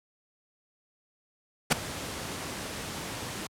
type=noise with ADSR envelope; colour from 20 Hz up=pink; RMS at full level=-18 dBFS; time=1.7-3.47 s; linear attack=23 ms; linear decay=8 ms; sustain=-18 dB; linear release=5 ms; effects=high-pass 80 Hz 12 dB/octave + low-pass 11000 Hz 12 dB/octave